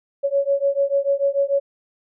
sine beating tone pair, 554.4 / 561.2 Hz, C#5 / C#5, 0 / +21 cents, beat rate 6.8 Hz, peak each -20 dBFS, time 0.23-1.6 s, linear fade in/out 20 ms, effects none

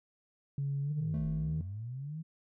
sine tone with pitch glide, 140 to 156.24 Hz, C#3 to D#3, +18 to +8 cents, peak -30 dBFS, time 0.58-1.61 s, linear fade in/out 2 ms, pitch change +190 cents, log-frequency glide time 0.82-1.03 s
sine linear two-way sweep, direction down then up, 165.2 to 41.53 to 165.2 Hz, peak -37 dBFS, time 0.9-2.23 s, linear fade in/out 20 ms, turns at 1.27 s
triangle tone with exponential decay, 220 Hz, A3, in tune, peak -32 dBFS, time 1.14-2.06 s, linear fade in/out 0 ms, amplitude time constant 200 ms
effects tanh soft clip ceiling -26 dBFS

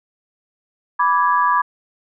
sine chord, G# diminished, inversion first, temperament equal with one note detuned, 987.8 / 1166.5 / 1661.2 Hz, B5 / D6 / G#6, 0 / -12 / 0 cents, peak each -16 / -17 / -22 dBFS, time 0.99-1.62 s, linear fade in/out 10 ms, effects none

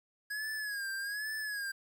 square tone with vibrato, 1661.2 Hz, G#6, in tune, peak -36 dBFS, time 0.3-1.72 s, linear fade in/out 10 ms, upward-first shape sine, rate 1.2 Hz, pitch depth 88 cents each way, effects 11-bit

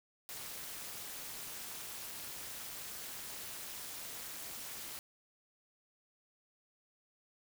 white noise with amplitude modulation, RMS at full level -42 dBFS, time 0.29-4.99 s, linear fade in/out 0 ms, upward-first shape sine, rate 271 Hz, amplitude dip 75%, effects none

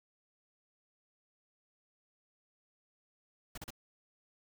pink noise bursts, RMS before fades -44 dBFS, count 3, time 3.55-3.705 s, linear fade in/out 5 ms, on 27 ms, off 37 ms, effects none

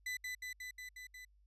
40% pulse tone with echo, 2000 Hz, B6, 21 cents sharp, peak -37 dBFS, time 0.06-0.17 s, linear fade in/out 5 ms, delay 180 ms, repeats 6, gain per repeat -2 dB, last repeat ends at 1.25 s, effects added 50 Hz sine -65 dBFS peak until 1.46 s + resampled to 32000 Hz

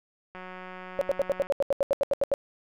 click train, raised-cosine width 0.5 ms, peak -27 dBFS, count 207, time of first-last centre 0.35-1.47 s, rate 184 Hz
sine tone bursts, 558 Hz, C#5, 11 cents sharp, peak -20 dBFS, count 14, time 0.99-2.339 s, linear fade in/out 0 ms, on 23 ms, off 79 ms
effects none

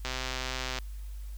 click train, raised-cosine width 0.2 ms, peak -16 dBFS, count 96, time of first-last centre 0.05-0.786 s, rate 129 Hz, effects added 50 Hz sine -37 dBFS peak until 1.37 s + white hiss -59 dBFS RMS until 1.37 s

